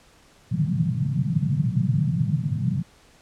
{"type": "band-pass noise", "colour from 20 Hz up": "white", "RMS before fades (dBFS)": -23, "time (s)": [0.51, 2.83], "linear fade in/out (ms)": 10, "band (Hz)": [110, 180], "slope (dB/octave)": 48, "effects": ["pink hiss -55 dBFS RMS until 3.21 s", "low-pass 9000 Hz 12 dB/octave"]}